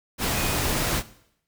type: tone in noise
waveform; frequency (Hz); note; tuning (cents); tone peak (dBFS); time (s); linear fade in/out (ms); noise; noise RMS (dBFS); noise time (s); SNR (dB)
sine; 2489; D#7; 0; -34; 0.32-0.59; 50; pink; -25; 0.18-1.03; -12
effects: noise-tail reverb RT60 0.7 s tail -17 dB re dry